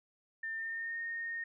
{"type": "tone with pitch glide", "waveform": "sine", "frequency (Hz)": [1800, 1844.2], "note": ["A6", "A#6"], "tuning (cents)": [39, -19], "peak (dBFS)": -36, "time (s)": [0.43, 1.44], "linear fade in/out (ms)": 5, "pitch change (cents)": 42, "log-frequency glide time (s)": [0.54, 0.98], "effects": []}